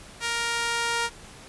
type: tone with high-pass filter sweep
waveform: sawtooth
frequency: 467.6 Hz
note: A#4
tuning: 5 cents sharp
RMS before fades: -27 dBFS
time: 0.2-1.1 s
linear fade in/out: 50 ms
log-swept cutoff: 1600 to 1000 Hz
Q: 0.93
effects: pink hiss -46 dBFS RMS until 1.48 s + resampled to 24000 Hz